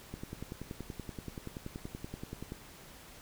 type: click train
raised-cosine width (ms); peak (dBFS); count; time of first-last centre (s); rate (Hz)
3; -27; 26; 0.14-2.521; 10.5
effects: pink hiss -53 dBFS RMS until 3.21 s